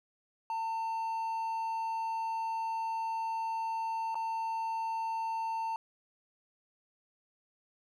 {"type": "tone with dropouts", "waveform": "triangle", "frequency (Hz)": 900, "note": "A5", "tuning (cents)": 39, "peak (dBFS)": -30, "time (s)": [0.5, 5.76], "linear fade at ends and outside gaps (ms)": 1, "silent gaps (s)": [4.145, 4.154], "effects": []}